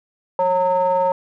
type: ring-modulated tone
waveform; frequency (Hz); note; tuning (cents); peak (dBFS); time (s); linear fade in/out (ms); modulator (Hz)
triangle; 185; F#3; 0; -10; 0.39-1.12; 2; 730
effects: none